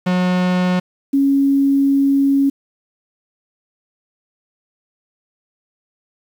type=tone pair in turn; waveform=45% pulse / sine; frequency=181.4 / 276.4 Hz; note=F#3 / C#4; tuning=-34 / -5 cents; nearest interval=perfect fifth; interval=729 cents; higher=second; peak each=-14 / -11 dBFS; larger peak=second; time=0.06-0.8 / 1.13-2.5 s; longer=second; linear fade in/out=10 ms; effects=low-pass 4000 Hz 12 dB/octave + 7-bit